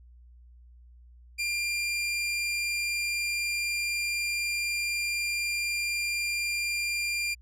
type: tone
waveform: sawtooth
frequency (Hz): 2392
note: D7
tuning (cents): +31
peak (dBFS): -24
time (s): 1.38-7.35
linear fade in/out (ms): 20
effects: added 60 Hz sine -50 dBFS peak until 7.41 s + low-pass 11000 Hz 12 dB/octave